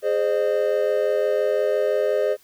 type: chord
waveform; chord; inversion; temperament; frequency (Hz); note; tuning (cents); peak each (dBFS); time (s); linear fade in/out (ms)
triangle; Ab major; none; equal with one note detuned; 415.3 / 523.3 / 609.1; Ab4 / C5 / Eb5; 0 / 0 / -37; -21; 0.02-2.37; 50
effects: white hiss -56 dBFS RMS until 2.43 s